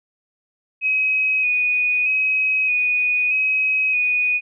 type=tone with vibrato; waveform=sine; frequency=2508 Hz; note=D#7; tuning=13 cents sharp; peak=-16 dBFS; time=0.81-4.41 s; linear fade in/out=50 ms; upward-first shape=square; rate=0.8 Hz; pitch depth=22 cents each way; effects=none